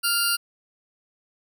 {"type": "tone pair together", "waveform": "20% pulse", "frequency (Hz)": [1396.9, 4655], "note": ["F6", "D8"], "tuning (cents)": [0, -16], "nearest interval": "octave + major sixth", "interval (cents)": 2084, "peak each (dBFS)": -18, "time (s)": [0.03, 0.37], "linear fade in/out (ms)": 20, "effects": []}